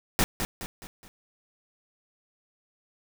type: noise with echo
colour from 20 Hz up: pink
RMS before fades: -22 dBFS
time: 0.19-0.24 s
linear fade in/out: 0 ms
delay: 210 ms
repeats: 4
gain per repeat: -7 dB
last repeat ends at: 1.08 s
effects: none